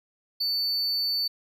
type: tone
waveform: triangle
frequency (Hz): 4500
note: C#8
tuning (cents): +25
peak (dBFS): -23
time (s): 0.4-1.28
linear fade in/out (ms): 10
effects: none